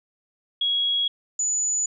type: tone pair in turn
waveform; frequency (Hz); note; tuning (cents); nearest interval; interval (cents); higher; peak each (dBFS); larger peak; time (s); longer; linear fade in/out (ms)
sine; 3319 / 6940; G#7 / A8; -2 / -25; octave + minor second; 1277; second; -20 / -21; first; 0.61-1.08 / 1.39-1.86; neither; 5
effects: none